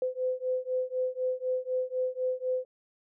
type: beating tone pair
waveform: sine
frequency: 508 / 512 Hz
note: B4 / C5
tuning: +49 / -38 cents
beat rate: 4 Hz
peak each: -31 dBFS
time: 0.02-2.65 s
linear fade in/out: 2 ms
effects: none